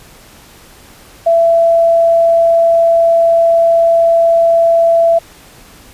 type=tone; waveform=sine; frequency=669 Hz; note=E5; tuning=25 cents sharp; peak=-6 dBFS; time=1.26-5.19 s; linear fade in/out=10 ms; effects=pink hiss -40 dBFS RMS until 5.93 s + resampled to 32000 Hz